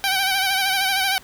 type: tone with vibrato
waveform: 10% pulse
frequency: 772 Hz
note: G5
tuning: 27 cents flat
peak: -10 dBFS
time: 0.04-1.18 s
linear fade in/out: 0 ms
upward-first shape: sine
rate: 13 Hz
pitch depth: 53 cents each way
effects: pink hiss -47 dBFS RMS until 1.23 s